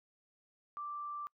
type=tone; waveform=sine; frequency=1174.7 Hz; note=D6; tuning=in tune; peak=-39 dBFS; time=0.77-1.27 s; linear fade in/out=0 ms; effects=noise-tail reverb RT60 0.1 s tail -25 dB re dry